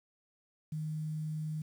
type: tone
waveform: sine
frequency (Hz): 155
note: D#3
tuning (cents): -6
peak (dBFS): -34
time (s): 0.72-1.62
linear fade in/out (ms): 5
effects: 10-bit